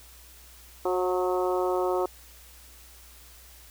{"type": "harmonic tone with a mistuned harmonic", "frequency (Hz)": 182.5, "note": "F#3", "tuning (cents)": -24, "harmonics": [2, 3, 4, 5, 6, 7], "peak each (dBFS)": [-26, -30, -32, -34, -36, -37], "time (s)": [0.85, 2.06], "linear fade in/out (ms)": 5, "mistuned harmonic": 3, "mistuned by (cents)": -21, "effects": ["added 60 Hz sine -52 dBFS peak until 3.7 s", "white hiss -52 dBFS RMS until 3.7 s"]}